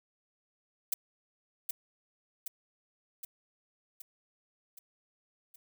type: noise with echo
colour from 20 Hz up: violet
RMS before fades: -29 dBFS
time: 0.92-0.94 s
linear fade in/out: 5 ms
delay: 770 ms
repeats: 6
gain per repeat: -4 dB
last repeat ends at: 5.56 s
effects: none